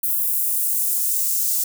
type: noise with high-pass filter sweep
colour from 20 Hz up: blue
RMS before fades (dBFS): -21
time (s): 0.03-1.64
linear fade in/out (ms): 5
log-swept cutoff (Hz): 12000 to 6300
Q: 1.2
effects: none